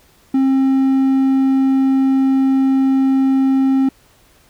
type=tone; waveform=triangle; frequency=267.1 Hz; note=C4; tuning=36 cents sharp; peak=-9 dBFS; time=0.34-3.89 s; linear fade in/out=5 ms; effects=pink hiss -52 dBFS RMS until 4.49 s